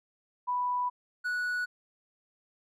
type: tone pair in turn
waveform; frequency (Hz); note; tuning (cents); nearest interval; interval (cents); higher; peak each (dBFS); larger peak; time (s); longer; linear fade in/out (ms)
sine / triangle; 987.8 / 1470.7; B5 / F#6; 0 / -11; perfect fifth; 689; second; -27; neither; 0.47-0.9 / 1.24-1.66; first; 20
effects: none